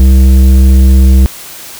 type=tone with tanh clipping; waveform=sine; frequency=65.41 Hz; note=C2; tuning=in tune; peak=-3 dBFS; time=0-1.26 s; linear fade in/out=0 ms; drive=11 dB; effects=white hiss -28 dBFS RMS until 1.79 s